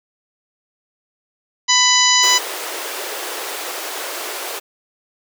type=harmonic tone; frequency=995 Hz; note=B5; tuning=13 cents sharp; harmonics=1 / 2 / 3 / 4 / 5 / 6 / 7; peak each=-19 / -19 / -19 / -19 / -19 / -19 / -19 dBFS; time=1.68-2.39 s; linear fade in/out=20 ms
type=high-pass noise; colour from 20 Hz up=pink; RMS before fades=-27 dBFS; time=2.22-4.6 s; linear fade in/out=20 ms; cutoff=350 Hz; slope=48 dB/octave
effects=none